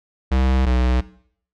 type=tone pair in turn; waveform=square; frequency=65 / 62.36 Hz; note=C2 / B1; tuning=-11 / +17 cents; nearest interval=minor second; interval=72 cents; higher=first; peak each=-16 dBFS; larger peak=neither; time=0.31-0.66 / 0.66-1.01 s; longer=neither; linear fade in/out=10 ms; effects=noise-tail reverb RT60 0.6 s tail -18 dB re dry + low-pass 4000 Hz 12 dB/octave